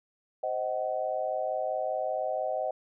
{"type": "chord", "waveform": "sine", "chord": "C diminished", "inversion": "none", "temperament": "just", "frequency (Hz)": [523.3, 627.9, 753.5], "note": ["C5", "Eb5", "Gb5"], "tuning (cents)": [0, 16, 31], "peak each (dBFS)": [-34, -31, -33], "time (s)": [0.43, 2.71], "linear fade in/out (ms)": 5, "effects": []}